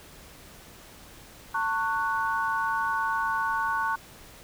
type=chord; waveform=sine; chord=F# minor; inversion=first; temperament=equal with one note detuned; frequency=900.6 / 1108.7 / 1480 Hz; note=A5 / C#6 / F#6; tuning=+40 / 0 / 0 cents; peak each=-29 dBFS; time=1.54-3.96 s; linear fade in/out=10 ms; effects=pink hiss -49 dBFS RMS until 4.43 s